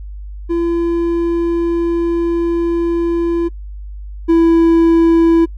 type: tone pair in turn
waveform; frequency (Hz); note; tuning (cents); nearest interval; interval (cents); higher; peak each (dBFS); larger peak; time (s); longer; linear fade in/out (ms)
triangle; 339.1 / 331.9; E4 / E4; +49 / +12; unison; 37; first; -11 / -5; second; 0.49-3.49 / 4.28-5.46; first; 20
effects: noise-tail reverb RT60 0.1 s tail -25 dB re dry + added 50 Hz sine -26 dBFS peak until 5.57 s